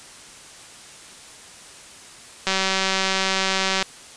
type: click train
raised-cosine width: 0.2 ms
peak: -4 dBFS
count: 260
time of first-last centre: 2.47-3.826 s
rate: 191 Hz
effects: white hiss -43 dBFS RMS until 4.16 s + resampled to 22050 Hz